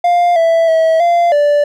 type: tone with pitch steps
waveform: triangle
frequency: 701 / 661 / 647 / 690 / 584 Hz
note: F5 / E5 / E5 / F5 / D5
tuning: +6 / +5 / -32 / -21 / -10 cents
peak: -6 dBFS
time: 0.04-1.64 s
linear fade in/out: 5 ms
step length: 320 ms
effects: none